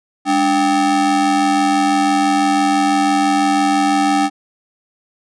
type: ring-modulated tone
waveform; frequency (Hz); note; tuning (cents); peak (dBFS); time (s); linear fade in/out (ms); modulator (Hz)
square; 248; B3; +7; -10; 0.25-4.3; 50; 539
effects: resampled to 22050 Hz